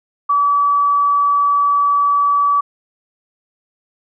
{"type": "tone", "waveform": "sine", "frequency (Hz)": 1147, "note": "D6", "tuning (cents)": -41, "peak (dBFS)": -11, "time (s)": [0.29, 2.61], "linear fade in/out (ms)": 10, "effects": []}